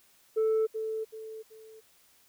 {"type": "tone with echo", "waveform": "sine", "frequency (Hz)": 440, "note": "A4", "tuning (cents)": 0, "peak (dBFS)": -21, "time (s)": [0.36, 0.67], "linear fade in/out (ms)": 20, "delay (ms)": 380, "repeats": 3, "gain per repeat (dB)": -9, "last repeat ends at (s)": 1.81, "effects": ["tanh soft clip ceiling -22 dBFS", "white hiss -63 dBFS RMS until 2.28 s"]}